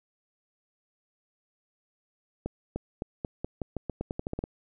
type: accelerating click train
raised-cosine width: 2 ms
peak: -18 dBFS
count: 15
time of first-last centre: 2.46-4.439 s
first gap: 300 ms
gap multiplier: 0.87
effects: none